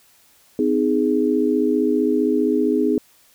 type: chord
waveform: sine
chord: Ab major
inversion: first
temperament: equal with one note detuned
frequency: 255.8 / 311.1 / 415.3 Hz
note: C4 / Eb4 / Ab4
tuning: -39 / 0 / 0 cents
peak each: -20 dBFS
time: 0.59-2.98 s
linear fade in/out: 2 ms
effects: white hiss -55 dBFS RMS until 3.34 s